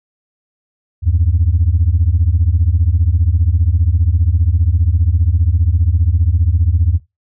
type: beating tone pair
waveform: sine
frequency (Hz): 76.9 / 91.9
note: D#2 / F#2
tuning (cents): -20 / -11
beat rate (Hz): 15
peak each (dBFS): -12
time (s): 1.02-7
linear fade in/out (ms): 50
effects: noise-tail reverb RT60 0.2 s tail -17 dB re dry + tanh soft clip ceiling -4 dBFS